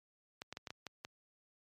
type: clicks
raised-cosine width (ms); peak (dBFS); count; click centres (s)
0.2; -26; 7; 0.419 / 0.526 / 0.571 / 0.672 / 0.705 / 0.867 / 1.049
effects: high-pass 80 Hz 12 dB/octave + MP3 64 kbps